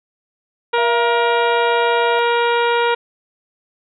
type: harmonic tone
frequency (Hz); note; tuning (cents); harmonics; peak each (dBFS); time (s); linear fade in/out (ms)
473.1; A#4; +26; 1 / 2 / 3 / 4 / 5 / 6 / 7 / 8; -17 / -18 / -22 / -28 / -27 / -30 / -31 / -32; 0.73-2.95; 10
type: tone with pitch glide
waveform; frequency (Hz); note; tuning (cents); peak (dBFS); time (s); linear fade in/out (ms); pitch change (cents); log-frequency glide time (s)
sine; 679 to 672.4; F5 to E5; -49 to +34; -23; 0.78-2.19; 0; -17; 0.97-1.86
effects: none